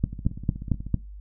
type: two click trains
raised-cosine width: 5 ms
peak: -23 / -9 dBFS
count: 13 / 5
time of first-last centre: 0.13-0.866 / 0.04-0.943 s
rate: 16.3 / 4.43 Hz
effects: noise-tail reverb RT60 0.2 s tail -17 dB re dry + added 50 Hz sine -38 dBFS peak until 1.2 s